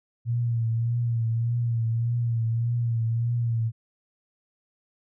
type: tone with vibrato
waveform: sine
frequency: 116.54 Hz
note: A#2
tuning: in tune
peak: -22 dBFS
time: 0.25-3.72 s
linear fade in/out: 50 ms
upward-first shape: triangle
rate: 1.7 Hz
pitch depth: 54 cents each way
effects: none